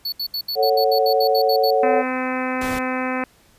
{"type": "tone bursts", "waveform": "square", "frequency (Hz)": 4435, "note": "C#8", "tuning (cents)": 0, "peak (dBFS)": -23, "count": 12, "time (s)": [0.05, 1.707], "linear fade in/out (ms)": 5, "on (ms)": 73, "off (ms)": 71}
{"type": "chord", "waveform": "sine", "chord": "F# minor", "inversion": "first", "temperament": "just", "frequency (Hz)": [444, 555, 740], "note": ["A4", "C#5", "F#5"], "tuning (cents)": [16, 2, 0], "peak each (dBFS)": -19, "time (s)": [0.55, 2.04], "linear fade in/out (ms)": 50}
{"type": "harmonic tone", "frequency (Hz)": 256.5, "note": "C4", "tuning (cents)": -34, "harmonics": [1, 2, 3, 4, 5, 6, 7, 8, 9, 10], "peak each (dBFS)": [-25, -28, -30, -31, -32, -33, -33, -34, -35, -35], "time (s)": [1.83, 3.24], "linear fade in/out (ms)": 2}
{"type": "noise", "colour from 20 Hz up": "pink", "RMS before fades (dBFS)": -31, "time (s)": [2.61, 2.79], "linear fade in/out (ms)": 5}
{"effects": ["pink hiss -55 dBFS RMS until 3.58 s", "resampled to 32000 Hz"]}